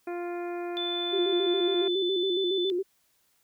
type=harmonic tone; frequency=349.2 Hz; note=F4; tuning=in tune; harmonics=1 / 2 / 3 / 4 / 5 / 6 / 7; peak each=-32 / -38 / -47 / -46 / -50 / -54 / -49 dBFS; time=0.07-1.88 s; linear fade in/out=5 ms
type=tone; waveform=sine; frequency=3513 Hz; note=A7; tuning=3 cents flat; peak=-30 dBFS; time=0.77-2.7 s; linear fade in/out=0 ms
type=tone with vibrato; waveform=sine; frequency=370 Hz; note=F#4; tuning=in tune; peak=-25 dBFS; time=1.12-2.83 s; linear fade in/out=20 ms; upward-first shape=square; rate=7.2 Hz; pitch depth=76 cents each way
effects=white hiss -69 dBFS RMS until 3.43 s